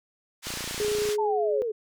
white band-pass noise, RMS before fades -35 dBFS, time 0.42-1.17 s, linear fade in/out 50 ms, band 930 to 6900 Hz, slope 12 dB/octave
click train, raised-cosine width 2 ms, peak -25 dBFS, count 19, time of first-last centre 0.47-1.089 s, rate 29.1 Hz
sine tone with pitch glide, 419.3 to 422 Hz, G#4 to G#4, +17 to +28 cents, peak -24 dBFS, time 0.8-1.62 s, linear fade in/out 0 ms, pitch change +11 cents, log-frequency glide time 1.13-1.32 s
sine linear sweep, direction down, 908 to 412.5 Hz, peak -26 dBFS, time 1.18-1.72 s, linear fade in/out 10 ms
effects none

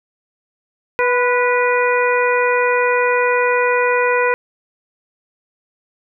harmonic tone with a mistuned harmonic, 490 Hz, B4, 14 cents flat, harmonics 1 / 2 / 3 / 4 / 5, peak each -16 / -19 / -21 / -22 / -23 dBFS, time 0.99-4.34 s, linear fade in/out 0 ms, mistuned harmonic 2, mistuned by +26 cents, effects none

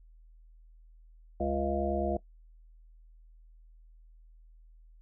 harmonic tone, 69.3 Hz, C#2, in tune, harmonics 1 / 3 / 5 / 7 / 9 / 10, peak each -35 / -36 / -34 / -38 / -34 / -35 dBFS, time 1.4-2.17 s, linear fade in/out 5 ms, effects noise-tail reverb RT60 0.1 s tail -18 dB re dry + added 40 Hz sine -53 dBFS peak until 5.01 s

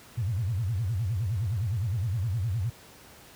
sine tone with vibrato, 103.83 Hz, G#2, in tune, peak -25 dBFS, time 0.17-2.7 s, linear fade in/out 10 ms, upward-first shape sine, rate 9.7 Hz, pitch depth 290 cents each way, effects pink hiss -51 dBFS RMS until 3.35 s + high-pass 60 Hz 12 dB/octave

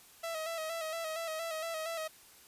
sawtooth tone with vibrato, 648 Hz, E5, 30 cents flat, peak -32 dBFS, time 0.23-2.08 s, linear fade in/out 10 ms, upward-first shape square, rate 4.3 Hz, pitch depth 44 cents each way, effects white hiss -58 dBFS RMS until 2.47 s + resampled to 32000 Hz

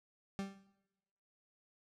40% pulse tone with exponential decay, 196 Hz, G3, in tune, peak -34 dBFS, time 0.39-0.67 s, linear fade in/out 0 ms, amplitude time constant 60 ms, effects noise-tail reverb RT60 1.0 s tail -18 dB re dry + low-pass 8000 Hz 12 dB/octave

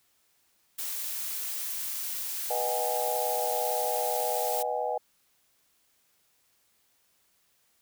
blue noise, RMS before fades -34 dBFS, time 0.78-4.63 s, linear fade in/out 10 ms
sine chord, G# minor seventh, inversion first, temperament equal with one note detuned, 493.9 / 622.3 / 752.5 / 830.6 Hz, B4 / D#5 / F#5 / G#5, 0 / 0 / +29 / 0 cents, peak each -33 dBFS, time 2.5-4.98 s, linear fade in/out 5 ms
effects white hiss -69 dBFS RMS until 7.81 s

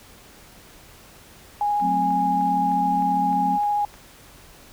sine tone with vibrato, 826 Hz, G#5, 10 cents flat, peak -19 dBFS, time 1.61-3.85 s, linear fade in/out 2 ms, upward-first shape triangle, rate 13 Hz, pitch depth 9 cents each way
sine chord, F# diminished, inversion none, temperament equal, 185 / 220 / 261.6 Hz, F#3 / A3 / C4, 0 / 0 / 0 cents, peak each -27 / -33 / -28 dBFS, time 1.8-3.59 s, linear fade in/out 50 ms
click train, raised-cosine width 0.5 ms, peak -29 dBFS, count 8, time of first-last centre 1.8-3.941 s, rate 3.27 Hz
effects pink hiss -48 dBFS RMS until 4.72 s

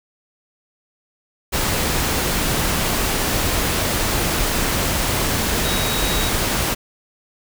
sine tone in noise, 3800 Hz, A#7, 33 cents sharp, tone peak -27 dBFS, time 5.64-6.3 s, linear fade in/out 20 ms, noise pink, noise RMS -20 dBFS, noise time 1.52-6.75 s, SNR -10 dB, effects none

